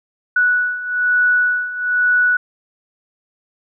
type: beating tone pair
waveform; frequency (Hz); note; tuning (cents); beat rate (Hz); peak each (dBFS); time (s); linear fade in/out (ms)
sine; 1474 / 1475.1; F#6 / F#6; -7 / -6; 1.1; -19 / -15; 0.36-2.37; 5
effects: none